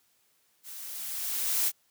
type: noise with level ramp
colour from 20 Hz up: blue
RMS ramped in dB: -44 to -25 dBFS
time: 0.63-1.72 s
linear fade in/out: 50 ms
effects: white hiss -69 dBFS RMS until 1.9 s + high-pass 80 Hz 12 dB/octave